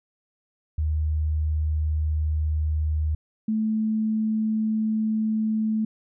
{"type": "tone pair in turn", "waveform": "sine", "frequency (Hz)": [77.1, 218.1], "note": ["D#2", "A3"], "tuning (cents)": [-15, -15], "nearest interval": "octave + tritone", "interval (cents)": 1800, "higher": "second", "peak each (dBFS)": -21, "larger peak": "neither", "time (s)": [[0.78, 3.15], [3.48, 5.85]], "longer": "neither", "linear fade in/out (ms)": 5, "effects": []}